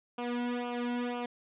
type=tone with flanger; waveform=sawtooth; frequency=242.7 Hz; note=B3; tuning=30 cents flat; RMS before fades=-34 dBFS; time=0.18-1.26 s; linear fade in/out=5 ms; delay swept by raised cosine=0.52 to 1.72 ms; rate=2 Hz; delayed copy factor=-1; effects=resampled to 8000 Hz